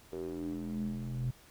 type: tone with band-pass filter sweep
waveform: square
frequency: 42.36 Hz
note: E1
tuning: 48 cents sharp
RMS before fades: -37 dBFS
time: 0.12-1.31 s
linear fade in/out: 10 ms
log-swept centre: 420 to 130 Hz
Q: 5.8
effects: pink hiss -59 dBFS RMS until 1.5 s